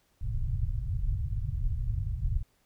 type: low-pass noise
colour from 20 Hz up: pink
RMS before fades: -30 dBFS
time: 0.21-2.43 s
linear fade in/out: 5 ms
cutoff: 130 Hz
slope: 48 dB/octave
effects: pink hiss -70 dBFS RMS until 2.65 s